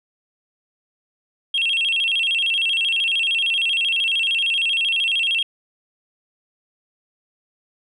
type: tone with vibrato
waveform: sine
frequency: 2960 Hz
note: F#7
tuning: in tune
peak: -16 dBFS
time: 1.54-5.43 s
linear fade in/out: 5 ms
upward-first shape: square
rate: 13 Hz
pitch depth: 160 cents each way
effects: tanh soft clip ceiling -14 dBFS